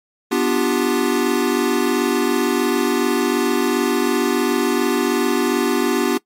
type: chord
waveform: square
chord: G dominant seventh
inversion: first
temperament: equal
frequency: 246.9 / 293.7 / 349.2 / 392 Hz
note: B3 / D4 / F4 / G4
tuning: 0 / 0 / 0 / 0 cents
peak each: -22 dBFS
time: 0.31-6.18 s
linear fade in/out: 10 ms
effects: noise-tail reverb RT60 0.1 s tail -20 dB re dry + MP3 64 kbps